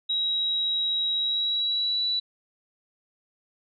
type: tone with pitch glide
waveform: sine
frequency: 3844 to 3945 Hz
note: B7 to B7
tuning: -48 to -3 cents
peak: -23 dBFS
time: 0.09-2.2 s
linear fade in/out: 10 ms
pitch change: +45 cents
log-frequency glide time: 1.16-2.05 s
effects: none